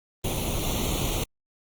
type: noise with comb filter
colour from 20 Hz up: pink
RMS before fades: -27 dBFS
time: 0.24-1.24 s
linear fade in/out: 5 ms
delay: 0.3 ms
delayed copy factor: +0.85
effects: Opus 24 kbps